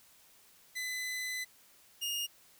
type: tone pair in turn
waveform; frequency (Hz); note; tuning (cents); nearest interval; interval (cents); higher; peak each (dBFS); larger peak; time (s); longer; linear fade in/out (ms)
sawtooth; 2011 / 2842; B6 / F7; +31 / +30; tritone; 599; second; -32 / -30; second; 0.75-1.45 / 2.01-2.27; first; 20
effects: white hiss -62 dBFS RMS until 2.59 s